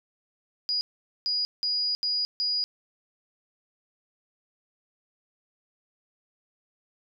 sine tone bursts at uneven times, 4900 Hz, D#8, 27 cents flat, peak -24 dBFS, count 5, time 0.69-0.81 / 1.26-1.45 / 1.63-1.95 / 2.03-2.25 / 2.4-2.64 s, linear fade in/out 0 ms, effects none

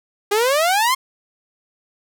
sawtooth exponential sweep, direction up, 398.6 to 1085 Hz, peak -11 dBFS, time 0.31-0.95 s, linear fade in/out 10 ms, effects none

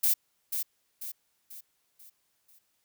violet noise with echo, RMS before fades -24 dBFS, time 0.03-0.14 s, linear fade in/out 10 ms, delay 490 ms, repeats 5, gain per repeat -7 dB, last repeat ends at 2.59 s, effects white hiss -74 dBFS RMS until 2.84 s

